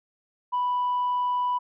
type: tone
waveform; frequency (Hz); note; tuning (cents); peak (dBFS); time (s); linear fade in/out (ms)
sine; 987.8; B5; 0; -21; 0.52-1.59; 20
effects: tanh soft clip ceiling -20 dBFS

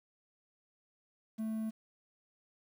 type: tone with quantisation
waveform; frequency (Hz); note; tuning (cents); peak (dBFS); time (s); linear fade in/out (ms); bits
triangle; 220; A3; 0; -32; 1.38-1.71; 20; 10
effects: none

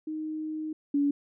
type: tone pair in turn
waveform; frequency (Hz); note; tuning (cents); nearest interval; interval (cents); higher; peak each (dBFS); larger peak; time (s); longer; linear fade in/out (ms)
sine; 311.1 / 285.2; D#4 / C#4; 0 / +49; major second; 151; first; -31 / -22; second; 0.07-0.73 / 0.94-1.11; first; 5
effects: none

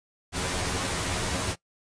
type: noise with comb filter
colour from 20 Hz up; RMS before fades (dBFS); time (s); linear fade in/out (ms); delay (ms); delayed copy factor
pink; -29; 0.32-1.56; 50; 11; +0.8
effects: noise-tail reverb RT60 0.1 s tail -20 dB re dry + resampled to 22050 Hz

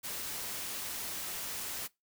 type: noise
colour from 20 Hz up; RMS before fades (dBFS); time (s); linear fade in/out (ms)
white; -39; 0.03-1.88; 20
effects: noise-tail reverb RT60 0.2 s tail -22 dB re dry

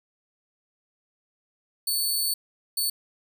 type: tone bursts at uneven times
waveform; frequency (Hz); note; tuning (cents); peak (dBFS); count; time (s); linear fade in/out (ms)
15% pulse; 4461; C#8; +10; -17; 2; 1.87-2.34 / 2.77-2.9; 5
effects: none

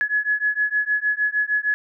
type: beating tone pair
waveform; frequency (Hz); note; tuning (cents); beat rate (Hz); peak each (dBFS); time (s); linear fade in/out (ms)
sine; 1692 / 1698.5; G#6 / G#6; +32 / +38; 6.5; -22; 0.01-1.74; 0
effects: none

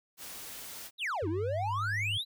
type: noise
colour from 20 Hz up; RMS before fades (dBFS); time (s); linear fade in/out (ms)
white; -44; 0.17-0.91; 50
type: exponential two-way sweep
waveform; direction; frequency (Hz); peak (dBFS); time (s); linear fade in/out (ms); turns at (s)
triangle; down then up; 4069 to 300 to 4069; -29; 0.98-2.25; 50; 1.28
type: tone with pitch glide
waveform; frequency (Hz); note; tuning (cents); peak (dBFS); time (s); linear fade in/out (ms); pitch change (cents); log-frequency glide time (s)
sine; 96.2 to 103.1; G2 to G#2; -32 to -12; -34; 1.22-2.18; 10; +120; 1.33-1.83
effects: none

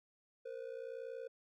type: ring-modulated tone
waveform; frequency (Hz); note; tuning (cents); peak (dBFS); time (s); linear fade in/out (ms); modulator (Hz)
triangle; 493.9; B4; 0; -38; 0.45-1.28; 10; 30.3
effects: none

